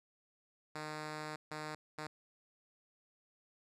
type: tone bursts at uneven times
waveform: 5% pulse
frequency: 153.3 Hz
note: D#3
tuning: 25 cents flat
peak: -30 dBFS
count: 3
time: 0.75-1.36 / 1.51-1.75 / 1.98-2.07 s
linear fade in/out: 5 ms
effects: low-pass 8000 Hz 12 dB/octave